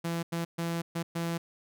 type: tone bursts at uneven times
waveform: sawtooth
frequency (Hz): 168.2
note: E3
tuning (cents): +35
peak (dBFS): -26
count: 5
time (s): 0.04-0.23 / 0.32-0.45 / 0.58-0.82 / 0.95-1.03 / 1.15-1.38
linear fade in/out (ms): 10
effects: none